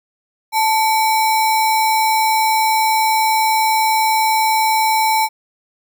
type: tone with sample-and-hold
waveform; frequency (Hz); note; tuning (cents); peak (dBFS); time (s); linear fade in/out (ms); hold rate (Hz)
sine; 880; A5; 0; -12; 0.52-5.29; 50; 3150
effects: none